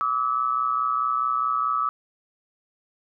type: tone pair together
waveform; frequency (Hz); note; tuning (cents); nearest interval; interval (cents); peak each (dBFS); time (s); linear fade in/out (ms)
sine; 1162.3 / 1287; D6 / E6; -18 / -42; major second; 176; -25 / -23; 0.01-1.89; 0
effects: none